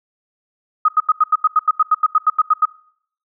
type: tone bursts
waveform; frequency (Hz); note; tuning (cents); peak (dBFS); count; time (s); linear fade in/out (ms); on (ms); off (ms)
sine; 1255; D#6; +15; -9; 16; 0.85-2.654; 5; 34; 84
effects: noise-tail reverb RT60 0.6 s tail -22 dB re dry